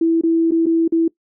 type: tone with dropouts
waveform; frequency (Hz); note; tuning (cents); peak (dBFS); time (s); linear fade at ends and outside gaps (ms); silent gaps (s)
sine; 329.6; E4; 0; -12; 0.01-1.08; 5; 0.212-0.235 / 0.51-0.518 / 0.659-0.665 / 0.879-0.922
effects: noise-tail reverb RT60 0.1 s tail -21 dB re dry